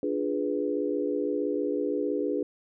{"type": "chord", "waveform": "sine", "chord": "D diminished seventh", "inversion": "none", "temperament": "equal", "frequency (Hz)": [293.7, 349.2, 415.3, 493.9], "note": ["D4", "F4", "Ab4", "Cb5"], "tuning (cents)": [0, 0, 0, 0], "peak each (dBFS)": [-30, -34, -30, -32], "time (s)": [0.03, 2.43], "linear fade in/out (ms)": 2, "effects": []}